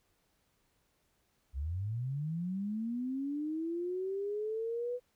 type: linear sweep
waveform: sine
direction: up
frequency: 62 to 498 Hz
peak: -33 dBFS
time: 1.53-5 s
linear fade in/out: 50 ms
effects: pink hiss -75 dBFS RMS until 5.15 s